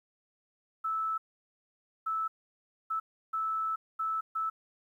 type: tone bursts at uneven times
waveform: sine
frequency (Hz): 1311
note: E6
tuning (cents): -10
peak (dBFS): -29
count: 6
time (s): 0.84-1.18 / 2.06-2.28 / 2.9-3 / 3.33-3.76 / 3.99-4.21 / 4.35-4.5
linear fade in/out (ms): 10
effects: 11-bit